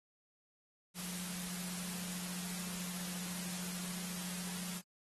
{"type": "tone in noise", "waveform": "sine", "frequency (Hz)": 179.2, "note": "F3", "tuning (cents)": 45, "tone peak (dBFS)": -45, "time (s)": [0.94, 4.82], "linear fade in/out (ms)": 50, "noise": "white", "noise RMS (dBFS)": -44, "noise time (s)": [0.94, 4.82], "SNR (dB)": -4, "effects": ["AAC 32 kbps"]}